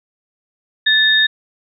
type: tone pair together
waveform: sine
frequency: 1748 / 3704 Hz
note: A6 / A#7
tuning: -12 / -12 cents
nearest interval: octave + minor second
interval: 1300 cents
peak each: -13 dBFS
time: 0.86-1.27 s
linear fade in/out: 10 ms
effects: none